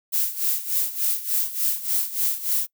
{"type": "noise with tremolo", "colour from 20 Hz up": "violet", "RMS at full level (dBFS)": -21, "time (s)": [0.12, 2.67], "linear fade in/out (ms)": 20, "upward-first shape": "sine", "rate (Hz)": 3.4, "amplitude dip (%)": 80, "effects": ["noise-tail reverb RT60 0.1 s tail -24 dB re dry"]}